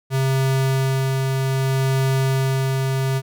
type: tone with tremolo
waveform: square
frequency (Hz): 133.5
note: C3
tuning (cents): +35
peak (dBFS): -17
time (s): 0.1-3.22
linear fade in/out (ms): 50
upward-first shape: sine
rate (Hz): 0.63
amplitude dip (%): 25
effects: none